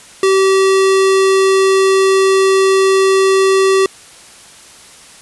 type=tone; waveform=square; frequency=384.8 Hz; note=G4; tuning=32 cents flat; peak=-9 dBFS; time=0.23-3.86 s; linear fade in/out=2 ms; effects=white hiss -39 dBFS RMS until 5.21 s + resampled to 24000 Hz